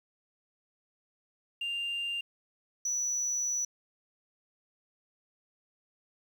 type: tone pair in turn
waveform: sine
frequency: 2794 / 5920 Hz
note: F7 / F#8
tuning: 0 / 0 cents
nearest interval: octave + minor second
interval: 1300 cents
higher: second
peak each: -30 / -26 dBFS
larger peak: second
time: 1.61-2.21 / 2.85-3.65 s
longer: second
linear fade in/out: 5 ms
effects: tanh soft clip ceiling -28 dBFS + 10-bit